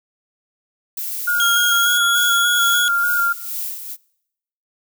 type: noise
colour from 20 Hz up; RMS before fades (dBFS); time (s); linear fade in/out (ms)
violet; -26; 0.97-1.98; 5
type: tone with vibrato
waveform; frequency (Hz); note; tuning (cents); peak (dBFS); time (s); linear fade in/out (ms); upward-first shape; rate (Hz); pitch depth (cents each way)
sine; 1414; F6; +21; -15; 1.27-3.33; 10; square; 3.4; 24
type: tone with pitch glide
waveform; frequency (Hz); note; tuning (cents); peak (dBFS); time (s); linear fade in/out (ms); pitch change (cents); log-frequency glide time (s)
sawtooth; 3268 to 3356; G#7 to G#7; -29 to +17; -15; 1.4-2.88; 0; +46; 1.7-1.99
type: noise with tremolo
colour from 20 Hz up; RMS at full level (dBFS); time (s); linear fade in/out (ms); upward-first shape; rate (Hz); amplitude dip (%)
violet; -25; 2.12-3.97; 50; sine; 2.2; 60
effects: noise-tail reverb RT60 0.8 s tail -24 dB re dry